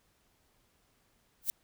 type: noise with exponential growth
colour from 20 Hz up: violet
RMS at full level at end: -26 dBFS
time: 1.42-1.5 s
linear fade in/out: 0 ms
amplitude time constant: 16 ms
effects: pink hiss -71 dBFS RMS until 1.63 s